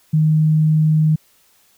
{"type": "tone", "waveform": "sine", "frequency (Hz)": 155.56, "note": "D#3", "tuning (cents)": 0, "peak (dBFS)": -11, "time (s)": [0.13, 1.16], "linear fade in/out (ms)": 10, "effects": ["white hiss -56 dBFS RMS until 1.77 s"]}